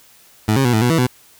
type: tone with pitch steps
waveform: 20% pulse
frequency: 107.8 / 135.3 / 122.1 / 109.3 / 122.4 / 163.6 / 125.1 Hz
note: A2 / C#3 / B2 / A2 / B2 / E3 / B2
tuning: -35 / -42 / -19 / -11 / -15 / -13 / +23 cents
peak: -8 dBFS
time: 0.48-1.068 s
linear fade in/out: 5 ms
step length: 84 ms
effects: white hiss -49 dBFS RMS until 1.39 s